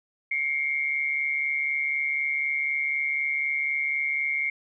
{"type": "tone pair together", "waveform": "sine", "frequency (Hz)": [2136, 2280], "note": ["C7", "C#7"], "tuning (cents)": [35, 48], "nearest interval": "minor second", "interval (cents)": 113, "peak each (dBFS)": [-25, -30], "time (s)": [0.31, 4.5], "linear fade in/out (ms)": 5, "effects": []}